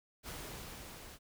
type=noise with level ramp; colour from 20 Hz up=pink; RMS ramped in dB=-44 to -52 dBFS; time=0.23-1.19 s; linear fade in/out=50 ms; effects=none